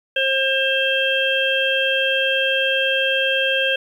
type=harmonic tone; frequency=534 Hz; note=C5; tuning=35 cents sharp; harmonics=1 / 3 / 5 / 6; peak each=-22 / -22 / -22 / -22 dBFS; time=0.16-3.76 s; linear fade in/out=5 ms; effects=8-bit